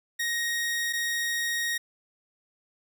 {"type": "tone pair in turn", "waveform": "sawtooth", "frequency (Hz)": [1874, 1874], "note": ["A#6", "A#6"], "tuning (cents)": [9, 9], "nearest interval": "unison", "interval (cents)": 0, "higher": "neither", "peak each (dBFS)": [-23, -23], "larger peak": "neither", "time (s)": [[0.19, 0.93], [0.93, 1.78]], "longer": "second", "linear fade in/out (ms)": 10, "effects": []}